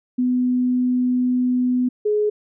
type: tone pair in turn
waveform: sine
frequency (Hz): 250.1 / 420.6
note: B3 / G#4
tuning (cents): +22 / +22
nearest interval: major sixth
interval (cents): 900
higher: second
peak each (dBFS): -16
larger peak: neither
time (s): 0.18-1.89 / 2.05-2.3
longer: first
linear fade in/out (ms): 10
effects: none